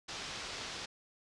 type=low-pass noise; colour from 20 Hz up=white; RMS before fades=-43 dBFS; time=0.08-0.86 s; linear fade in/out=10 ms; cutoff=5600 Hz; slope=24 dB/octave; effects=resampled to 24000 Hz